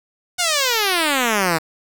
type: exponential sweep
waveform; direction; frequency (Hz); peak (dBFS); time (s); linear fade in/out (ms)
5% pulse; down; 740 to 155.1; -5; 0.38-1.59; 20
effects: 7-bit